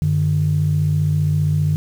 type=tone pair together; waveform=sine; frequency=95.81 / 150.9 Hz; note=G2 / D3; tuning=-39 / +47 cents; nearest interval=minor sixth; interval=786 cents; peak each=-19 / -15 dBFS; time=0.02-1.76 s; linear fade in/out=0 ms; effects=tanh soft clip ceiling -8 dBFS + 7-bit